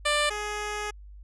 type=tone pair in turn; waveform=10% pulse; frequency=592 / 418.6 Hz; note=D5 / G#4; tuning=+14 / +14 cents; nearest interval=tritone; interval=600 cents; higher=first; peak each=-14 / -22 dBFS; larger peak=first; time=0.05-0.3 / 0.3-0.91 s; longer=second; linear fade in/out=10 ms; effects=added 50 Hz sine -43 dBFS peak until 1.23 s + resampled to 22050 Hz